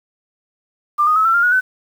sine tone with pitch steps, 1191 / 1239.4 / 1289.8 / 1342.3 / 1396.8 / 1453.6 / 1512.7 Hz, D6 / D#6 / E6 / E6 / F6 / F#6 / F#6, +24 / -7 / -38 / +31 / 0 / -31 / +38 cents, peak -11 dBFS, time 0.98-1.61 s, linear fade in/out 20 ms, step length 90 ms, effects 7-bit

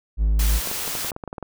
triangle tone, 53.1 Hz, G#1, 39 cents sharp, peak -14 dBFS, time 0.17-0.61 s, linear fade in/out 50 ms
white noise, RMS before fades -28 dBFS, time 0.39-1.11 s, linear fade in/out 5 ms
clicks, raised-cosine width 1 ms, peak -18 dBFS, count 12, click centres 0.673 / 0.714 / 0.878 / 0.952 / 1.047 / 1.118 / 1.164 / 1.238 / 1.277 / 1.329 / 1.382 / 1.427 s
effects none

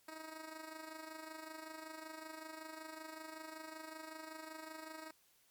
10% pulse tone with amplitude modulation, 316.2 Hz, D#4, 28 cents sharp, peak -37 dBFS, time 0.08-5.11 s, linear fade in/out 5 ms, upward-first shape sine, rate 25.3 Hz, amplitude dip 60%, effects white hiss -71 dBFS RMS until 5.5 s + MP3 96 kbps

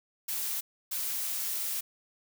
blue noise bursts at uneven times, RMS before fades -33 dBFS, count 2, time 0.28-0.61 / 0.91-1.81 s, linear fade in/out 10 ms, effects none

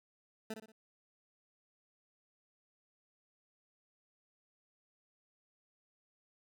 20% pulse tone with echo, 219.7 Hz, A3, 2 cents flat, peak -34 dBFS, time 0.5-0.54 s, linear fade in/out 5 ms, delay 60 ms, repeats 3, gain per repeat -7 dB, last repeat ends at 0.72 s, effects none

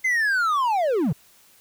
triangle linear sweep, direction down, 2093 to 118.2 Hz, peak -17 dBFS, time 0.04-1.13 s, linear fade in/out 10 ms, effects white hiss -55 dBFS RMS until 1.6 s

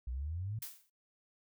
sine exponential sweep, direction up, 58.27 to 115.1 Hz, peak -36 dBFS, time 0.07-0.59 s, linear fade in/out 5 ms
blue noise with exponential decay, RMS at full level -39 dBFS, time 0.62-0.9 s, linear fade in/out 5 ms, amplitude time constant 60 ms
effects noise-tail reverb RT60 0.2 s tail -24 dB re dry

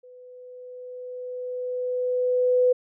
sine tone with level ramp, 499.7 Hz, B4, 20 cents sharp, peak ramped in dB -45 to -15 dBFS, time 0.03-2.73 s, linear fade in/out 10 ms, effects none

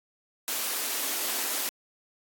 white high-pass noise, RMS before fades -30 dBFS, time 0.48-1.69 s, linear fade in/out 0 ms, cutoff 230 Hz, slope 96 dB/octave, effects AAC 64 kbps

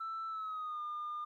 sine tone with pitch glide, 1326 to 1208.9 Hz, E6 to D6, +10 to +50 cents, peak -36 dBFS, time 0-1.25 s, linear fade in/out 10 ms, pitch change -160 cents, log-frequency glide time 0.28-0.81 s, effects tanh soft clip ceiling -35 dBFS + 13-bit

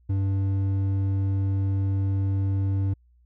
sine tone with hard clipping, 97.4 Hz, G2, 11 cents flat, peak -23 dBFS, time 0.09-2.94 s, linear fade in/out 10 ms, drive 6 dB, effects added 60 Hz sine -56 dBFS peak until 3.25 s

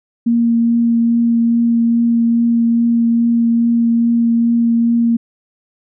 sine tone with vibrato, 233.1 Hz, A#3, in tune, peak -10 dBFS, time 0.26-5.17 s, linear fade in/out 10 ms, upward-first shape triangle, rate 2.4 Hz, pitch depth 12 cents each way, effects none

